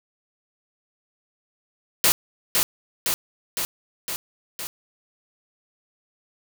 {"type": "noise with echo", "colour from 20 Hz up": "white", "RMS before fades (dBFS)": -17, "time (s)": [2.04, 2.12], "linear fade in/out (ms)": 0, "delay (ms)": 510, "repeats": 5, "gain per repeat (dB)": -3, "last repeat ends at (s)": 4.67, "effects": []}